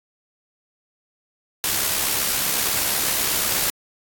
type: noise with amplitude modulation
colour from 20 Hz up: white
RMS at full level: -20 dBFS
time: 1.64-3.7 s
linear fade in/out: 0 ms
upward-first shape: sine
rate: 68.1 Hz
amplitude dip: 35%
effects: AAC 64 kbps